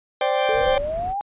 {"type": "chord", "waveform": "40% pulse", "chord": "C suspended second", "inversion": "none", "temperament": "equal", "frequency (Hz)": [523.3, 587.3, 784], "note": ["C5", "D5", "G5"], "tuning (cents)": [0, 0, 0], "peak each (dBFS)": -22, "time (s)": [0.21, 0.78], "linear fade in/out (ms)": 2}
{"type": "exponential sweep", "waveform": "sine", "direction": "up", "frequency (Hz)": [428.9, 830.6], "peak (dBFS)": -23, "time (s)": [0.49, 1.21], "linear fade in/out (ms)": 0}
{"type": "noise", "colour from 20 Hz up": "brown", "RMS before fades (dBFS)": -34, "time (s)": [0.52, 1.15], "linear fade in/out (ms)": 50}
{"effects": ["resampled to 8000 Hz"]}